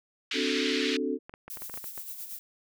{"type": "band-pass noise", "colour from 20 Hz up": "white", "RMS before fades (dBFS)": -32, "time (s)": [0.31, 0.97], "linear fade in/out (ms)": 5, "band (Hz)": [1700, 4200], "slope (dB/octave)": 24}
{"type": "chord", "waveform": "sine", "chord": "D dominant seventh", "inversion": "third", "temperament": "equal with one note detuned", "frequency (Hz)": [260.1, 293.7, 370, 440], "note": ["C4", "D4", "F#4", "A4"], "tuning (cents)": [-10, 0, 0, 0], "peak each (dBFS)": [-32, -32, -35, -32], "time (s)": [0.33, 1.19], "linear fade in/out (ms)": 50}
{"type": "clicks", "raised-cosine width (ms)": 0.5, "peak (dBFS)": -28, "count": 10, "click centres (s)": [1.295, 1.339, 1.48, 1.572, 1.621, 1.697, 1.74, 1.775, 1.842, 1.978]}
{"type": "noise with tremolo", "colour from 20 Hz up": "violet", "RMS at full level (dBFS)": -38, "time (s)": [1.5, 2.39], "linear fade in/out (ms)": 0, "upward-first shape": "sine", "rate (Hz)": 8.7, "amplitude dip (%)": 55}
{"effects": []}